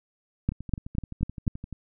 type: two click trains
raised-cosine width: 5 ms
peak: -11 / -24 dBFS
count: 5 / 15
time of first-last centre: 0.49-1.478 / 0.52-1.727 s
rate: 4.05 / 11.6 Hz
effects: none